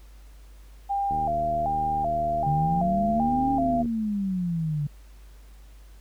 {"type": "tone with vibrato", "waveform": "sine", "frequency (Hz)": 740, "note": "F#5", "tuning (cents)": 0, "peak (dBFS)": -23, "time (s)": [0.89, 3.83], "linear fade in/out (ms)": 20, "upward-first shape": "square", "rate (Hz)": 1.3, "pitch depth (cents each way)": 130}
{"type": "click train", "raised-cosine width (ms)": 3, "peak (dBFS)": -24, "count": 212, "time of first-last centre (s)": [1.11, 3.857], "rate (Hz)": 76.8}
{"type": "exponential two-way sweep", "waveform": "sine", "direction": "up then down", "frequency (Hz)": [143.3, 277.5, 143.3], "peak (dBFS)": -24, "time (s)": [2.46, 4.87], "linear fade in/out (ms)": 5, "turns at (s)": 3.52}
{"effects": ["added 50 Hz sine -45 dBFS peak until 6 s", "pink hiss -59 dBFS RMS until 6 s"]}